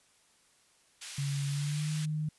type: high-pass noise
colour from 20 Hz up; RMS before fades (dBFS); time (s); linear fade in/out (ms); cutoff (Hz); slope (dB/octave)
pink; -43; 1.01-2.06; 10; 2300; 12
type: tone with pitch glide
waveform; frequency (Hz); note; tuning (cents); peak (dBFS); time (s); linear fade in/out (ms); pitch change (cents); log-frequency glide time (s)
sine; 140.7 to 153.43; C#3 to D#3; +26 to -24; -30; 1.18-2.29; 5; +150; 1.48-1.91
effects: white hiss -66 dBFS RMS until 2.38 s + resampled to 24000 Hz